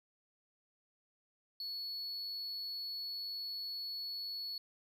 triangle tone, 4399 Hz, C#8, 14 cents flat, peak -38 dBFS, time 1.6-4.58 s, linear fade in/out 2 ms, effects none

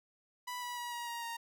sawtooth tone with pitch steps, 987.8 / 975.9 / 964.1 / 952.5 / 941 / 929.7 Hz, B5 / B5 / B5 / A#5 / A#5 / A#5, 0 / -21 / -42 / +37 / +16 / -5 cents, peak -35 dBFS, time 0.47-1.37 s, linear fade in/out 10 ms, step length 150 ms, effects none

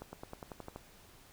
accelerating click train, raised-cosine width 1 ms, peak -29 dBFS, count 9, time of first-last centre 0.02-0.76 s, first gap 110 ms, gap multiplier 0.95, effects pink hiss -59 dBFS RMS until 1.32 s

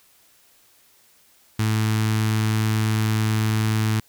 sawtooth tone with notch filter, 109.1 Hz, A2, 14 cents flat, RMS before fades -21 dBFS, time 1.59-4 s, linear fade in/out 5 ms, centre 570 Hz, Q 0.8, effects white hiss -57 dBFS RMS until 4.08 s

